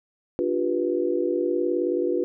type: chord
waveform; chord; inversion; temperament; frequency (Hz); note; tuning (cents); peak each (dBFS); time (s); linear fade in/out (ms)
sine; G dominant seventh; second; just; 294 / 352.8 / 392 / 490; D4 / F4 / G4 / B4; +2 / +18 / 0 / -14; -29 / -24 / -30 / -27; 0.39-2.24; 0
effects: none